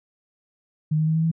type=tone with pitch steps; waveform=sine; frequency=154.3 / 156.54 / 158.82 / 161.13 / 163.48 Hz; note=D#3 / D#3 / D#3 / E3 / E3; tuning=-14 / +11 / +36 / -39 / -14 cents; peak=-18 dBFS; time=0.91-1.315 s; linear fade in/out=10 ms; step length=81 ms; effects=none